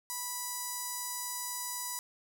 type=tone with notch filter; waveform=5% pulse; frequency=984 Hz; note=B5; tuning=7 cents flat; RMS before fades=-38 dBFS; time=0.1-1.99 s; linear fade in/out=0 ms; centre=2800 Hz; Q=0.51; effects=none